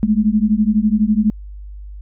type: beating tone pair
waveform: sine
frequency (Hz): 207.4 / 219.4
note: G#3 / A3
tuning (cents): -2 / -5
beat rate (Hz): 12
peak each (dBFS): -15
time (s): 0.03-1.3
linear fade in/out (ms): 0
effects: added 50 Hz sine -30 dBFS peak until 2.01 s